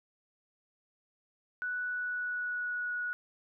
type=tone with pitch glide; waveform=sine; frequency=1480 to 1461.3 Hz; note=F#6 to F#6; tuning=0 to -22 cents; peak=-32 dBFS; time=1.62-3.13 s; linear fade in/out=0 ms; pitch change=-22 cents; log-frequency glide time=1.8-2.9 s; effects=none